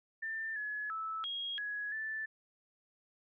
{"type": "tone with pitch steps", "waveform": "sine", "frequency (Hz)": [1787, 1698, 1309, 3276, 1675, 1758], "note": ["A6", "G#6", "E6", "G#7", "G#6", "A6"], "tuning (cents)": [26, 38, -13, -24, 14, -2], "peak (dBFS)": -36, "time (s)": [0.22, 2.26], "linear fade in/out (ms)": 10, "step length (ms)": 340, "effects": []}